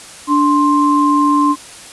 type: tone pair together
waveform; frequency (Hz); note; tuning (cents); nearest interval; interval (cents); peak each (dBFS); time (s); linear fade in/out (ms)
sine; 292.2 / 1050.3; D4 / C6; -9 / +6; octave + minor seventh; 2215; -12; 0.27-1.56; 50
effects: white hiss -35 dBFS RMS until 1.92 s + resampled to 24000 Hz